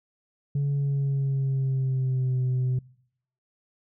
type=tone with pitch glide; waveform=sine; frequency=141.5 to 127.53 Hz; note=C#3 to C3; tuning=+36 to -44 cents; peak=-20 dBFS; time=0.55-2.79 s; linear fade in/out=5 ms; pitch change=-180 cents; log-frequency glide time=0.71-2.4 s; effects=noise-tail reverb RT60 0.7 s tail -25 dB re dry + tanh soft clip ceiling -21 dBFS